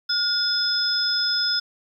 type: tone cluster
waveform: sine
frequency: 1431 / 3511 / 5120 Hz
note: F6 / A7 / D#8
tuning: +42 / -4 / +49 cents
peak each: -27 / -29 / -21 dBFS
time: 0.09-1.6 s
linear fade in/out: 10 ms
effects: 9-bit